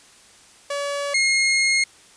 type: tone pair in turn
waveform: sawtooth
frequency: 569 / 2148 Hz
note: C#5 / C7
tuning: +45 / +45 cents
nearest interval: octave + major seventh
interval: 2300 cents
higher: second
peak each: -20 / -13 dBFS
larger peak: second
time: 0.7-1.14 / 1.14-1.84 s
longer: second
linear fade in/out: 5 ms
effects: white hiss -50 dBFS RMS until 2.16 s + resampled to 22050 Hz